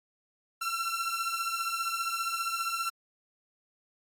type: beating tone pair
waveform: sawtooth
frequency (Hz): 1348 / 1363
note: E6 / F6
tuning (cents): +38 / -43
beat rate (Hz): 15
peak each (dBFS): -29 / -30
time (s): 0.61-2.9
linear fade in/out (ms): 10
effects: AAC 64 kbps